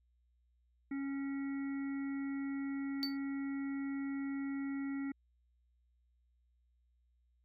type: harmonic tone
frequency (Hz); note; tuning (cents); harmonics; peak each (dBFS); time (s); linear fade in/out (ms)
275.8; C#4; -9; 1 / 3 / 5 / 7 / 8; -36 / -58 / -55 / -53 / -56; 0.91-5.12; 5
type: tone with exponential decay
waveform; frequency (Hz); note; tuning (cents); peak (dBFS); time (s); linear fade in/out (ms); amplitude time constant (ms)
triangle; 4544; C#8; +42; -30; 3.03-3.17; 0; 30
effects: added 60 Hz sine -70 dBFS peak until 7.44 s